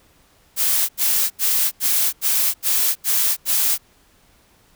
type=noise bursts; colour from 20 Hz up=blue; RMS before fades=-18 dBFS; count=8; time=0.56-3.781 s; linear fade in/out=50 ms; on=330 ms; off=83 ms; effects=pink hiss -56 dBFS RMS until 4.75 s